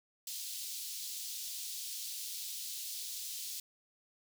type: high-pass noise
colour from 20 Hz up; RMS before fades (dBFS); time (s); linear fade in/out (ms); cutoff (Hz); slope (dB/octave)
pink; -42; 0.27-3.6; 2; 3700; 24
effects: none